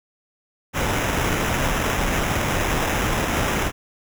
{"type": "noise with sample-and-hold", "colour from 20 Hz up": "pink", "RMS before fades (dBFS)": -22, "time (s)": [0.73, 3.72], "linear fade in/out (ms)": 50, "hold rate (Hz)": 4410, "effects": []}